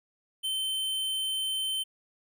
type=tone; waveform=square; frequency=3089 Hz; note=G7; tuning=26 cents flat; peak=-29 dBFS; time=0.43-1.84 s; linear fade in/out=20 ms; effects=none